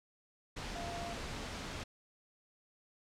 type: tone in noise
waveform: sine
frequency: 690 Hz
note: F5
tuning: 21 cents flat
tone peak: -42 dBFS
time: 0.75-1.14 s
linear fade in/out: 10 ms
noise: pink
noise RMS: -42 dBFS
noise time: 0.56-1.84 s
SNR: -3 dB
effects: low-pass 6000 Hz 12 dB/octave